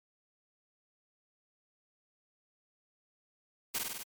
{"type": "noise with echo", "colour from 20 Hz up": "white", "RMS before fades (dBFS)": -33, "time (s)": [3.74, 3.79], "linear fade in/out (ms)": 10, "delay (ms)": 49, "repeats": 5, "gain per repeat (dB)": -2, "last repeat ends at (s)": 4.035, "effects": ["MP3 96 kbps"]}